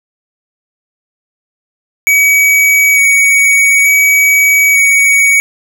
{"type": "tone with vibrato", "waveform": "square", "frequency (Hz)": 2258, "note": "C#7", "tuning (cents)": 31, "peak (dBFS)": -6, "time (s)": [2.07, 5.4], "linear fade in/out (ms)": 0, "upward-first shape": "square", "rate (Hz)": 0.56, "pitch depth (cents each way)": 9, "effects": []}